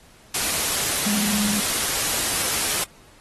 sine tone in noise, 207.7 Hz, G#3, in tune, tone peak -23 dBFS, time 1.06-1.6 s, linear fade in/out 5 ms, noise white, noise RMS -23 dBFS, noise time 0.34-2.84 s, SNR -3 dB, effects pink hiss -52 dBFS RMS until 3.2 s + AAC 32 kbps

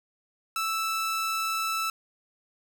sawtooth tone, 1318.5 Hz, E6, in tune, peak -23 dBFS, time 0.56-1.9 s, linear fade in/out 2 ms, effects none

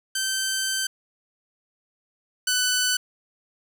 10% pulse tone pair in turn, 1548 / 1496.1 Hz, G6 / F#6, -22 / +19 cents, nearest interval minor second, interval 59 cents, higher first, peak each -15 / -12 dBFS, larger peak second, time 0.15-0.87 / 2.47-2.97 s, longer first, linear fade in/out 5 ms, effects none

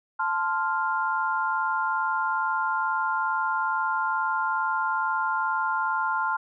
sine chord, F major, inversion first, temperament equal with one note detuned, 880 / 1042.3 / 1396.9 Hz, A5 / C6 / F6, 0 / -7 / 0 cents, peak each -28 / -28 / -27 dBFS, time 0.19-6.37 s, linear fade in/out 10 ms, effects none

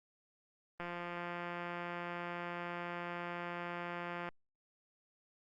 click train, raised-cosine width 0.5 ms, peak -27 dBFS, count 608, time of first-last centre 0.8-4.289 s, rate 174 Hz, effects Opus 32 kbps

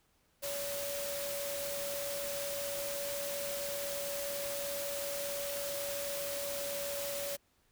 sine tone in noise, 567 Hz, C#5, 39 cents sharp, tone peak -38 dBFS, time 0.42-7.37 s, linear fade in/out 20 ms, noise white, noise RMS -40 dBFS, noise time 0.42-7.37 s, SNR -1 dB, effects pink hiss -72 dBFS RMS until 7.71 s

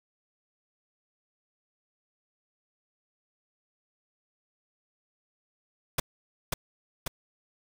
pink noise with echo, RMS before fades -26 dBFS, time 5.98-6 s, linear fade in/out 5 ms, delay 540 ms, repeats 2, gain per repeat -3 dB, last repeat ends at 7.08 s, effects none

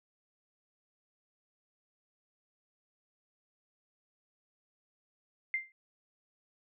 sine tone with exponential decay, 2093 Hz, C7, in tune, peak -26 dBFS, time 5.54-5.72 s, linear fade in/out 1 ms, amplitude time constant 38 ms, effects none

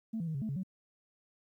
sine tone with pitch steps, 223.3 / 167 / 158.4 / 136.9 / 218.5 / 138.9 / 187.5 Hz, A3 / E3 / D#3 / C#3 / A3 / C#3 / F#3, +26 / +23 / +31 / -21 / -12 / +4 / +23 cents, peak -32 dBFS, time 0.13-0.634 s, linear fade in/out 10 ms, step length 72 ms, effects tanh soft clip ceiling -29 dBFS + 12-bit

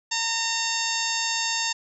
harmonic tone with a mistuned harmonic, 914 Hz, A#5, 34 cents flat, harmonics 1 / 2 / 3 / 4 / 5 / 6 / 7 / 8, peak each -32 / -32 / -32 / -32 / -32 / -32 / -32 / -32 dBFS, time 0.11-1.73 s, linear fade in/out 10 ms, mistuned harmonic 6, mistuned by -44 cents, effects none

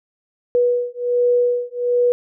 sine beating tone pair, 486.8 / 488.1 Hz, B4 / B4, -25 / -20 cents, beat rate 1.3 Hz, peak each -18 dBFS, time 0.55-2.12 s, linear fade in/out 0 ms, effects none

